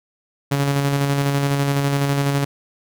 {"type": "tone with tremolo", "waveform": "sawtooth", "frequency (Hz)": 140.5, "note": "C#3", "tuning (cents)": 24, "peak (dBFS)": -12, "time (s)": [0.51, 2.45], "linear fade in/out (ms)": 10, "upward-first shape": "square", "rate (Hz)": 12, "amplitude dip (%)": 30, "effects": []}